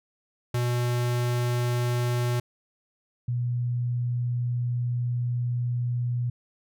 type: tone pair in turn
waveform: square / sine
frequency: 121.7 / 121.7 Hz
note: B2 / B2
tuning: -25 / -25 cents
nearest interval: unison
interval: 0 cents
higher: neither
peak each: -24 dBFS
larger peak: neither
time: 0.54-2.4 / 3.28-6.3 s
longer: second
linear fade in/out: 5 ms
effects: none